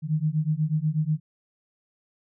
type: beating tone pair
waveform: sine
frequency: 150.6 / 158.8 Hz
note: D3 / D#3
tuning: +44 / +36 cents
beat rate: 8.2 Hz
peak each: -25 / -25 dBFS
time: 0.02-1.2 s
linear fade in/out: 50 ms
effects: none